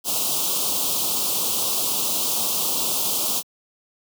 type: band-stop noise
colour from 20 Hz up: white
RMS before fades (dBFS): -23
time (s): 0.04-3.43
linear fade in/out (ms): 50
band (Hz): 1200 to 2800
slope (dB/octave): 48
effects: high-pass 150 Hz 12 dB/octave